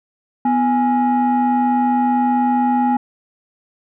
sine tone pair together, 248.5 / 830 Hz, B3 / G#5, +11 / -1 cents, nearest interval octave + major sixth, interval 2088 cents, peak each -14 dBFS, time 0.45-2.97 s, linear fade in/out 5 ms, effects tanh soft clip ceiling -10 dBFS

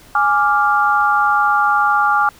sine chord, D diminished, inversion second, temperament equal, 830.6 / 1174.7 / 1396.9 Hz, Ab5 / D6 / F6, 0 / 0 / 0 cents, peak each -16 dBFS, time 0.15-2.29 s, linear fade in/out 2 ms, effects pink hiss -45 dBFS RMS until 2.39 s

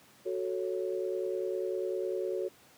sine chord, F# minor, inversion none, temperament equal, 370 / 440 / 554.4 Hz, F#4 / A4 / C#5, 0 / 0 / 0 cents, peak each -33 / -36 / -37 dBFS, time 0.25-2.49 s, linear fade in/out 20 ms, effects pink hiss -59 dBFS RMS until 2.77 s + high-pass 150 Hz 12 dB/octave

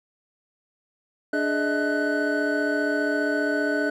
triangle tone cluster, 293.1 / 418.9 / 608 / 643 / 1494 Hz, D4 / G#4 / D#5 / E5 / F#6, -3 / +15 / -40 / -43 / +16 cents, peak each -24 / -28 / -28 / -28 / -25 dBFS, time 1.33-3.9 s, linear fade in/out 5 ms, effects none

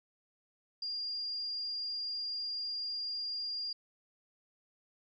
sine tone, 4808 Hz, D8, 40 cents sharp, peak -35 dBFS, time 0.82-3.73 s, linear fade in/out 5 ms, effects none

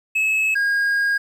triangle tone pair in turn, 2586 / 1629.1 Hz, E7 / G#6, -34 / -34 cents, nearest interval minor sixth, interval 800 cents, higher first, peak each -15 dBFS, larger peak neither, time 0.15-0.55 / 0.55-1.18 s, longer second, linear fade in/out 10 ms, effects 9-bit

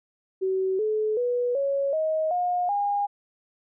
sine tone with pitch steps, 379 / 430.4 / 488.7 / 554.9 / 630.1 / 715.5 / 812.4 Hz, F#4 / A4 / B4 / C#5 / D#5 / F5 / G#5, +42 / -38 / -18 / +2 / +22 / +42 / -38 cents, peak -22 dBFS, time 0.41-3.07 s, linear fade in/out 20 ms, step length 380 ms, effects none

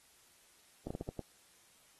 slowing click train, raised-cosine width 2 ms, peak -25 dBFS, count 6, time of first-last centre 0.87-1.193 s, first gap 35 ms, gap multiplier 1.31, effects white hiss -65 dBFS RMS until 1.99 s + AAC 32 kbps

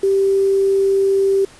sine tone with quantisation, 390.8 Hz, G4, 5 cents flat, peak -12 dBFS, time 0.03-1.45 s, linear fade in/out 5 ms, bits 6, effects pink hiss -44 dBFS RMS until 1.59 s + resampled to 24000 Hz

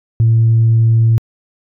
sine tone, 113.7 Hz, A#2, 43 cents flat, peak -6 dBFS, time 0.2-1.18 s, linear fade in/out 0 ms, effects tanh soft clip ceiling -4 dBFS

